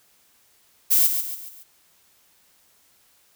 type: noise with echo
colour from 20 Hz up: violet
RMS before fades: -17 dBFS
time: 0.9-1.08 s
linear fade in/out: 20 ms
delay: 140 ms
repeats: 4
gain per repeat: -7 dB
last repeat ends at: 1.64 s
effects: white hiss -60 dBFS RMS until 3.35 s